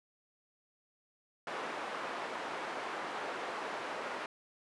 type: band-pass noise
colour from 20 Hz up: white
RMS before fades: -40 dBFS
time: 1.47-4.26 s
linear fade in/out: 2 ms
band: 370 to 1300 Hz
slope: 12 dB/octave
effects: resampled to 24000 Hz